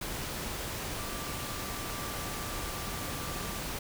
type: tone in noise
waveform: sine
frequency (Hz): 1175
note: D6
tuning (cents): +1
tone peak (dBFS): -45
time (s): 0.98-3.6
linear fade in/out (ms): 5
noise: pink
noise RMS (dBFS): -37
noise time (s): 0.01-3.79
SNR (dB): -11
effects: none